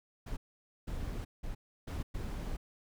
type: noise bursts at uneven times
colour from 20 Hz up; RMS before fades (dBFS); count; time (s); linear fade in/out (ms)
brown; -38; 5; 0.26-0.37 / 0.87-1.25 / 1.43-1.55 / 1.87-2.03 / 2.14-2.57; 10
effects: none